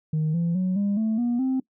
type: tone with pitch steps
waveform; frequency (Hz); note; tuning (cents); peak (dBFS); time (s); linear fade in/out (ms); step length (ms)
sine; 155.56 / 169.64 / 184.99 / 201.7 / 220 / 239.9 / 261.6; D#3 / E3 / F#3 / G3 / A3 / A#3 / C4; 0 / +50 / 0 / +50 / 0 / +50 / 0; -19; 0.13-1.6; 5; 210
effects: noise-tail reverb RT60 0.1 s tail -22 dB re dry + tanh soft clip ceiling -19 dBFS